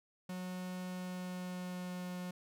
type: tone with pitch glide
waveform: 45% pulse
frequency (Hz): 182.7 to 180.29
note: F#3 to F#3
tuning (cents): -22 to -45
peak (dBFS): -40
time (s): 0.29-2.31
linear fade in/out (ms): 5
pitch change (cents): -23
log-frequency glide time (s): 0.82-2.03
effects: none